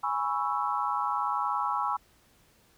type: chord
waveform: sine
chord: C# minor seventh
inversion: second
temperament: equal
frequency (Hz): 830.6 / 987.8 / 1108.7 / 1318.5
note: G#5 / B5 / C#6 / E6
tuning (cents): 0 / 0 / 0 / 0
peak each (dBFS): -32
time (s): 0.03-1.97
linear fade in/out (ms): 10
effects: pink hiss -63 dBFS RMS until 2.77 s